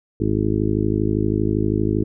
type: harmonic tone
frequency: 52.6 Hz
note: G#1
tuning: 23 cents sharp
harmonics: 1 / 2 / 3 / 4 / 5 / 6 / 7 / 8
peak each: -28 / -23 / -28 / -25 / -28 / -23 / -25 / -28 dBFS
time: 0.2-2.04 s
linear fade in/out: 5 ms
effects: none